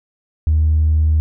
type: tone with tanh clipping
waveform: triangle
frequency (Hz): 77.78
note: D#2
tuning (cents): 0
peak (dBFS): -11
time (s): 0.47-1.2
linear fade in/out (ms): 0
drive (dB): 5
effects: none